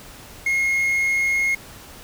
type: tone with quantisation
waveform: triangle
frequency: 2153 Hz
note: C7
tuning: 49 cents sharp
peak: -16 dBFS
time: 0.46-1.55 s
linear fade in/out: 5 ms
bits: 7
effects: pink hiss -42 dBFS RMS until 2.03 s